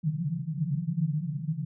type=band-pass noise; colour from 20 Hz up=white; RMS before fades=-30 dBFS; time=0.03-1.65 s; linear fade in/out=10 ms; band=140 to 170 Hz; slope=96 dB/octave; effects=none